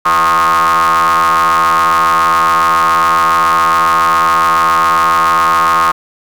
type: ring-modulated tone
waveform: 45% pulse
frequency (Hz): 82.6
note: E2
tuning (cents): +4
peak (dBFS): -5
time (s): 0.05-5.92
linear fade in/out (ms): 10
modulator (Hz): 1160
effects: 7-bit